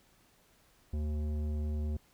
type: tone with tanh clipping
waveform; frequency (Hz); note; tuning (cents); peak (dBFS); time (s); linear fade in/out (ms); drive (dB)
sine; 75.4; D2; +46; -33; 0.93-1.97; 5; 13
effects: pink hiss -66 dBFS RMS until 2.13 s